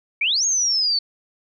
sine exponential two-way sweep, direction up then down, 2217 to 6645 to 4435 Hz, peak -17 dBFS, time 0.21-0.99 s, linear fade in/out 5 ms, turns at 0.45 s, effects none

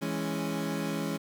30% pulse chord, C# minor, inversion first, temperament equal, 164.81 / 207.7 / 277.2 Hz, E3 / G#3 / C#4, 0 / 0 / 0 cents, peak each -32 dBFS, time 0.01-1.18 s, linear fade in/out 20 ms, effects 10-bit

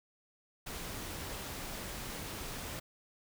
pink noise, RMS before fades -42 dBFS, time 0.66-2.8 s, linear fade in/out 10 ms, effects none

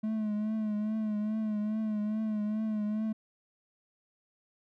triangle tone with vibrato, 214.2 Hz, A3, 46 cents flat, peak -27 dBFS, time 0.03-3.13 s, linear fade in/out 10 ms, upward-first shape triangle, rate 2.4 Hz, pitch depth 52 cents each way, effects none

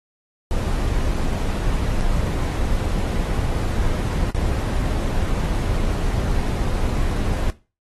brown noise with dropouts, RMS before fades -21 dBFS, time 0.51-7.5 s, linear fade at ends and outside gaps 0 ms, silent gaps 1.138-1.143 / 2.005-2.009 / 4.306-4.348 / 6.643-6.647 s, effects noise-tail reverb RT60 0.3 s tail -17 dB re dry + AAC 32 kbps

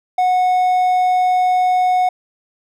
triangle tone, 733 Hz, F#5, 16 cents flat, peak -10 dBFS, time 0.18-2.09 s, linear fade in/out 5 ms, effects none

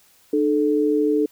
sine tone pair together, 301.5 / 435.1 Hz, D4 / A4, +46 / -19 cents, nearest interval tritone, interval 635 cents, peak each -19 dBFS, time 0.33-1.26 s, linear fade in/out 5 ms, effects white hiss -56 dBFS RMS until 1.31 s

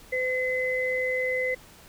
sine tone pair together, 510 / 2035 Hz, C5 / C7, -44 / -49 cents, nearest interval 2 octaves, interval 2395 cents, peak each -27 dBFS, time 0.12-1.55 s, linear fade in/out 10 ms, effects pink hiss -51 dBFS RMS until 1.88 s

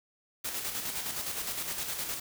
white noise with tremolo, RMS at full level -34 dBFS, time 0.44-2.2 s, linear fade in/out 10 ms, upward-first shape square, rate 9.7 Hz, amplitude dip 40%, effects none

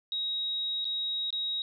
sine tone with dropouts, 3800 Hz, A#7, 33 cents sharp, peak -29 dBFS, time 0.12-1.62 s, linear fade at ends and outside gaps 1 ms, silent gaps 0.845-0.852 / 1.305-1.327 s, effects none

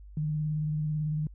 sine tone with vibrato, 152.8 Hz, D#3, 31 cents flat, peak -27 dBFS, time 0.17-1.27 s, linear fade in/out 2 ms, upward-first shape square, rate 18 Hz, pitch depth 22 cents each way, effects added 50 Hz sine -45 dBFS peak until 1.34 s

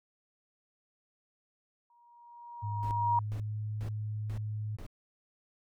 sine tone with exponential growth, 949 Hz, A#5, 31 cents sharp, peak -23 dBFS, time 1.9-3.19 s, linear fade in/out 2 ms, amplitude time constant 280 ms
sine tone with pitch glide, 105 to 106.71 Hz, G#2 to G#2, +19 to +47 cents, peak -33 dBFS, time 2.62-4.77 s, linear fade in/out 20 ms, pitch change +28 cents, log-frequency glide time 3.04-3.58 s
brown noise bursts, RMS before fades -43 dBFS, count 5, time 2.83-4.865 s, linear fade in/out 0 ms, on 79 ms, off 410 ms
effects none

